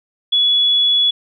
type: tone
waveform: sine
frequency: 3395 Hz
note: G#7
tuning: 37 cents sharp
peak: -11 dBFS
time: 0.32-1.11 s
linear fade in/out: 10 ms
effects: none